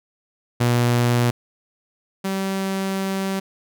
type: tone pair in turn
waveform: sawtooth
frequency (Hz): 120.6 / 192.95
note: B2 / G3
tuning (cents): -41 / -27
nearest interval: minor sixth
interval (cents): 814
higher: second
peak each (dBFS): -12 / -18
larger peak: first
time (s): 0.6-1.31 / 2.24-3.4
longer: second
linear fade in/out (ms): 10
effects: none